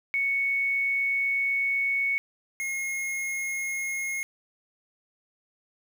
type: tone pair in turn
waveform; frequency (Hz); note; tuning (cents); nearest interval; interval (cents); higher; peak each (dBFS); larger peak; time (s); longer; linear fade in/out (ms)
sine / square; 2218 / 2155; C#7 / C#7; 0 / -49; unison; 49; first; -23 / -29; first; 0.14-2.18 / 2.6-4.23; first; 0
effects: 9-bit